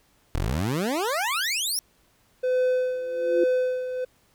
20% pulse exponential sweep, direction up, 37.16 to 5730 Hz, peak -19 dBFS, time 0.35-1.79 s, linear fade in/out 0 ms
triangle tone with tremolo, 507 Hz, B4, 45 cents sharp, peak -17 dBFS, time 2.43-4.05 s, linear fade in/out 10 ms, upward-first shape sine, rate 1.2 Hz, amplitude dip 65%
sine tone with exponential growth, 350 Hz, F4, 4 cents sharp, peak -18 dBFS, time 2.93-3.44 s, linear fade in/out 5 ms, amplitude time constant 110 ms
effects pink hiss -63 dBFS RMS until 4.34 s

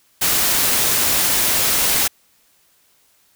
white noise, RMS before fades -17 dBFS, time 0.21-2.08 s, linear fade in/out 10 ms, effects white hiss -58 dBFS RMS until 3.35 s

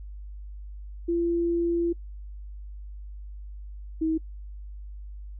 sine tone pair in turn, 340.7 / 319.4 Hz, F4 / D#4, -43 / +45 cents, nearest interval minor second, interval 112 cents, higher first, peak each -22 dBFS, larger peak neither, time 1.08-1.93 / 4.01-4.18 s, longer first, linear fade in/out 10 ms, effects noise-tail reverb RT60 0.1 s tail -25 dB re dry + added 50 Hz sine -37 dBFS peak until 5.39 s

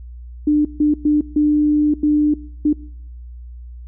sine tone bursts at uneven times, 298.5 Hz, D4, 28 cents sharp, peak -11 dBFS, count 6, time 0.47-0.65 / 0.8-0.94 / 1.05-1.21 / 1.36-1.94 / 2.03-2.34 / 2.65-2.73 s, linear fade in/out 5 ms, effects noise-tail reverb RT60 0.7 s tail -23 dB re dry + added 60 Hz sine -32 dBFS peak until 3.87 s

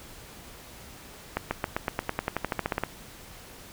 accelerating click train, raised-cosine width 0.5 ms, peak -11 dBFS, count 17, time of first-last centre 1.37-2.836 s, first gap 140 ms, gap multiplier 0.94, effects pink hiss -47 dBFS RMS until 3.72 s

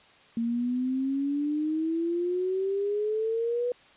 sine exponential sweep, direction up, 228.8 to 493.9 Hz, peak -25 dBFS, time 0.37-3.72 s, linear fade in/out 2 ms, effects white hiss -56 dBFS RMS until 3.96 s + resampled to 8000 Hz

